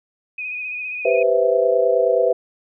sine tone with vibrato, 2489 Hz, D#7, in tune, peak -25 dBFS, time 0.38-1.23 s, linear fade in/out 5 ms, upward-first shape triangle, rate 15 Hz, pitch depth 43 cents each way
sine chord, C major seventh, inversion second, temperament equal, 392 / 493.9 / 523.3 / 659.3 Hz, G4 / B4 / C5 / E5, 0 / 0 / 0 / 0 cents, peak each -23 / -17 / -20 / -20 dBFS, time 1.05-2.33 s, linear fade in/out 5 ms
effects none

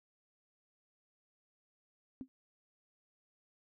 sine tone with exponential decay, 261.6 Hz, C4, in tune, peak -36 dBFS, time 2.21-2.28 s, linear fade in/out 0 ms, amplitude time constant 15 ms, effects none

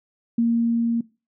sine tone with level ramp, 232.5 Hz, A#3, 4 cents flat, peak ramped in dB -16 to -19 dBFS, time 0.38-1.01 s, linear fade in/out 5 ms, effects noise-tail reverb RT60 0.3 s tail -21 dB re dry

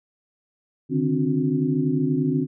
sine tone cluster, 142 / 154.2 / 262.3 / 290.9 / 363.7 Hz, C#3 / D#3 / C4 / D4 / F#4, +42 / -15 / +4 / -16 / -30 cents, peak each -29 / -25 / -22 / -28 / -29 dBFS, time 0.89-2.47 s, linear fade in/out 50 ms, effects none

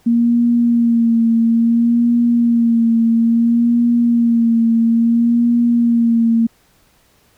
sine tone with vibrato, 233.1 Hz, A#3, in tune, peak -10 dBFS, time 0.06-6.47 s, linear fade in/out 10 ms, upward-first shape sine, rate 0.59 Hz, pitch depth 32 cents each way, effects pink hiss -55 dBFS RMS until 7.37 s

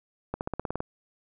accelerating click train, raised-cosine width 1 ms, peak -16 dBFS, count 9, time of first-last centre 0.34-0.804 s, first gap 69 ms, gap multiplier 0.95, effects none

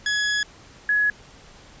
sawtooth / sine tone pair in turn, 1684 / 1684 Hz, G#6 / G#6, +24 / +24 cents, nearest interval unison, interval 0 cents, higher neither, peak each -17 dBFS, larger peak neither, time 0.06-0.43 / 0.89-1.1 s, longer first, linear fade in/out 2 ms, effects pink hiss -48 dBFS RMS until 1.8 s + resampled to 16000 Hz

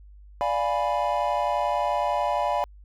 triangle chord, D diminished seventh, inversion none, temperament equal, 587.3 / 698.5 / 830.6 / 987.8 Hz, D5 / F5 / Ab5 / Cb6, 0 / 0 / 0 / 0 cents, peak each -26 dBFS, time 0.41-2.64 s, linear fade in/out 0 ms, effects added 50 Hz sine -45 dBFS peak until 2.84 s

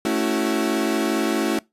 35% pulse chord, F# minor seventh, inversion first, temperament equal with one note detuned, 220 / 277.2 / 329.6 / 374.3 Hz, A3 / C#4 / E4 / F#4, 0 / 0 / 0 / +20 cents, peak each -24 / -24 / -22 / -25 dBFS, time 0.05-1.59 s, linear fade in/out 2 ms, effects noise-tail reverb RT60 0.2 s tail -23 dB re dry + resampled to 32000 Hz

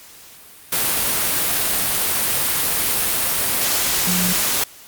sine tone in noise, 180 Hz, F#3, 47 cents flat, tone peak -21 dBFS, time 4.07-4.33 s, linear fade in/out 5 ms, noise white, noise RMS -19 dBFS, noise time 0.72-4.64 s, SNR -5 dB, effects white hiss -43 dBFS RMS until 4.87 s + Opus 48 kbps

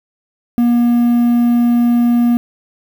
triangle tone with quantisation, 238.8 Hz, A#3, 42 cents sharp, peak -7 dBFS, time 0.58-2.37 s, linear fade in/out 0 ms, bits 6, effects none

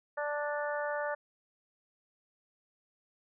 harmonic tone, 293.7 Hz, D4, in tune, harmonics 2 / 3 / 4 / 5 / 6, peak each -34 / -39 / -42 / -40 / -41 dBFS, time 0.17-1.15 s, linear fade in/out 10 ms, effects none

